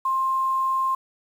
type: tone with quantisation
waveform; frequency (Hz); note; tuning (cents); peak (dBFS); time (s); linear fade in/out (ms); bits
sine; 1057; C6; +17; -20; 0.05-0.95; 5; 8
effects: none